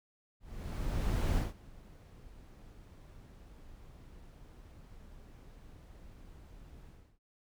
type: noise with ADSR envelope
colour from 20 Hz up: brown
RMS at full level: -29 dBFS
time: 0.4-7.19 s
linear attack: 960 ms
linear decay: 170 ms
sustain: -24 dB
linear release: 300 ms
effects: none